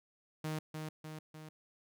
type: tone with echo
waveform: sawtooth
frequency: 155.56 Hz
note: D#3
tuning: in tune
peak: -32 dBFS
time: 0.44-0.59 s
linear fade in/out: 5 ms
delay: 300 ms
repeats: 3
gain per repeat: -4 dB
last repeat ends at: 1.49 s
effects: none